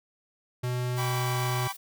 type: tone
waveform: square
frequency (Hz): 124.2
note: B2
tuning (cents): +10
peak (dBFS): -28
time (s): 0.63-1.68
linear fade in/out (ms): 10
type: noise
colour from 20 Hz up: blue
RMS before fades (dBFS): -44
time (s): 0.96-1.77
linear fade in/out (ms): 10
type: chord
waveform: sawtooth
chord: G major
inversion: none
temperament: equal with one note detuned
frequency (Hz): 784 / 987.8 / 1146.5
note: G5 / B5 / D6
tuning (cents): 0 / 0 / -42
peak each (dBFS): -32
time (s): 0.97-1.73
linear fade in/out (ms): 20
effects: none